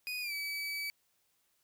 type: tone with pitch glide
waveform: 30% pulse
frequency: 2483 to 2290 Hz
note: D#7 to D7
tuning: -4 to -44 cents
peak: -33 dBFS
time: 0.07-0.9 s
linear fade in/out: 0 ms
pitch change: -140 cents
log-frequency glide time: 0.21-0.33 s
effects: white hiss -75 dBFS RMS until 1.63 s